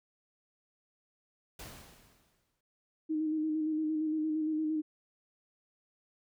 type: noise with exponential decay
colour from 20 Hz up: pink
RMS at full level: -44 dBFS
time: 1.59-2.61 s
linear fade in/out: 5 ms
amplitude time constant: 220 ms
type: tone with vibrato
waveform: sine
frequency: 311.1 Hz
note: D#4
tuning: in tune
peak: -29 dBFS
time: 3.09-4.82 s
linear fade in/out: 20 ms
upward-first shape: square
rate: 8.7 Hz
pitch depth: 24 cents each way
effects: none